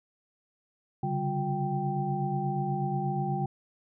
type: tone cluster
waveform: sine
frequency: 135 / 143.3 / 193.5 / 358.7 / 783 Hz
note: C#3 / D3 / G3 / F4 / G5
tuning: -45 / -42 / -22 / +46 / -2 cents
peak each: -38 / -31 / -34 / -37 / -32 dBFS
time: 1.03-3.46 s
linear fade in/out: 5 ms
effects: none